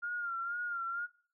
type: tone with vibrato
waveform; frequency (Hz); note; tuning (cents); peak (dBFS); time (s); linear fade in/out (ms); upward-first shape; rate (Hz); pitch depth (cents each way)
sine; 1400; F6; +4; -34; 0.02-1.07; 20; sine; 2.1; 55
effects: noise-tail reverb RT60 0.5 s tail -23 dB re dry